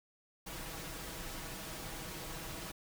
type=noise with comb filter; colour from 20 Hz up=pink; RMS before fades=-44 dBFS; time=0.46-2.72 s; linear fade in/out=10 ms; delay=6.2 ms; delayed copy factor=+0.55; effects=none